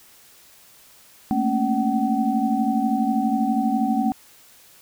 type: tone cluster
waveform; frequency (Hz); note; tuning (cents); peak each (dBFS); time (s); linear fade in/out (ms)
sine; 218.5 / 230.8 / 275.1 / 758; A3 / A#3 / C#4 / F#5; -12 / -17 / -13 / +42; -24; 1.31-4.12; 0
effects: white hiss -51 dBFS RMS until 4.81 s